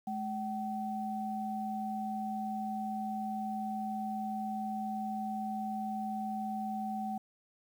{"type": "tone pair together", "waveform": "sine", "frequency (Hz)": [213.2, 762.4], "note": ["G#3", "G5"], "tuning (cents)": [46, -48], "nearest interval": "octave + minor seventh", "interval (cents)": 2206, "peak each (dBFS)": [-37, -36], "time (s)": [0.07, 7.18], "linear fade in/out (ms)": 5, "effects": ["10-bit"]}